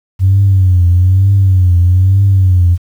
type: tone with vibrato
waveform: sine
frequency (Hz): 93.1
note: F#2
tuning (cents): +11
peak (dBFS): -4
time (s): 0.19-2.78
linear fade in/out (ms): 50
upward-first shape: triangle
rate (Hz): 1.1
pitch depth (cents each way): 120
effects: tanh soft clip ceiling -1 dBFS + 7-bit